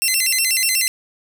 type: tone with vibrato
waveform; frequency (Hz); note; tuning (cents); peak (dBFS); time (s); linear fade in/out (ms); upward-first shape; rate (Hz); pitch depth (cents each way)
10% pulse; 2356; D7; +5; -7; 0.02-0.88; 0; square; 8.2; 240
effects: 8-bit